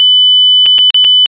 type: tone with dropouts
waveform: sine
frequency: 3000 Hz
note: F#7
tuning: 23 cents sharp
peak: -3 dBFS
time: 0-1.26 s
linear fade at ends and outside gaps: 0 ms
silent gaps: 0.659-0.663 / 0.783-0.789 / 0.904-0.944 / 1.044-1.048 s
effects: resampled to 8000 Hz